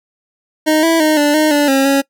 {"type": "tone with pitch steps", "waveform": "25% pulse", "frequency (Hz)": [310.3, 328.9, 309, 293, 308.2, 291.1, 270.5, 275.8], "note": ["D#4", "E4", "D#4", "D4", "D#4", "D4", "C#4", "C#4"], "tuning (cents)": [-5, -4, -12, -4, -16, -15, -42, -9], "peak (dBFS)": -6, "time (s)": [0.66, 2.02], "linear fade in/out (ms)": 20, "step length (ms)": 170, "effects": ["noise-tail reverb RT60 0.1 s tail -22 dB re dry"]}